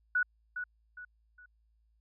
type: tone with echo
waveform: sine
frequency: 1472 Hz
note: F#6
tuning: 9 cents flat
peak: -25 dBFS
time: 0.15-0.23 s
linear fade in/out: 5 ms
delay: 410 ms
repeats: 3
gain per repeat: -9 dB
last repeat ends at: 1.46 s
effects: added 55 Hz sine -67 dBFS peak until 2 s